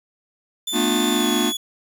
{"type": "tone with pitch glide", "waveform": "sawtooth", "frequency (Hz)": [3520, 3394], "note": ["A7", "G#7"], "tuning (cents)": [0, 37], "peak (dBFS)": -21, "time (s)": [0.67, 1.57], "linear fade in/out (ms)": 5, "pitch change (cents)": -63, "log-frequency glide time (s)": [1.13, 1.29]}
{"type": "chord", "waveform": "square", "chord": "B half-diminished seventh", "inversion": "third", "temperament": "just", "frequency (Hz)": [222.2, 246.9, 296.3, 355.6], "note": ["A3", "B3", "D4", "F4"], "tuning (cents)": [17, 0, 15, 31], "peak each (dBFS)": -25, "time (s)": [0.72, 1.53], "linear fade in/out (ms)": 50}
{"effects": ["7-bit"]}